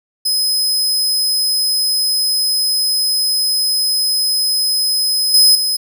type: tone with level steps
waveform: sawtooth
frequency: 5070 Hz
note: D#8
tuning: 32 cents sharp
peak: -11 / -4 / -12 dBFS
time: 0.25-5.77 s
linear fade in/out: 10 ms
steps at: 5.34 / 5.55 s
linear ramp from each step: 2 ms
effects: none